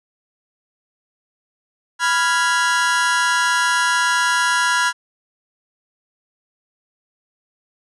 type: chord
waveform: 40% pulse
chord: F diminished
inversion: second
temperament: equal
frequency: 987.8 / 1396.9 / 1661.2 Hz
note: Cb6 / F6 / Ab6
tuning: 0 / 0 / 0 cents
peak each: -19 dBFS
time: 1.99-4.93 s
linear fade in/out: 50 ms
effects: resampled to 24000 Hz